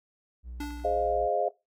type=tone with pitch glide; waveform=triangle; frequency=60.6 to 58.64 Hz; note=B1 to A#1; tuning=-32 to +11 cents; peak=-36 dBFS; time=0.43-1.29 s; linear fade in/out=50 ms; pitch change=-57 cents; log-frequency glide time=0.87-0.97 s
type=tone with exponential decay; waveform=square; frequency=291.7 Hz; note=D4; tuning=12 cents flat; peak=-32 dBFS; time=0.6-1.34 s; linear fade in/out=5 ms; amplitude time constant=160 ms
type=chord; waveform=sine; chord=F minor seventh; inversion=first; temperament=equal with one note detuned; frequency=415.3 / 523.3 / 618.7 / 698.5 Hz; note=Ab4 / C5 / Eb5 / F5; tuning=0 / 0 / -10 / 0 cents; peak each=-32 / -32 / -29 / -28 dBFS; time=0.84-1.49 s; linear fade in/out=10 ms
effects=noise-tail reverb RT60 0.2 s tail -18 dB re dry + AAC 64 kbps